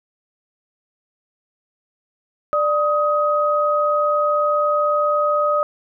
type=tone pair together; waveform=sine; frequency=592 / 1258 Hz; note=D5 / D#6; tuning=+14 / +19 cents; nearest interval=octave + minor second; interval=1305 cents; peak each=-18 dBFS; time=2.53-5.63 s; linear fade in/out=0 ms; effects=none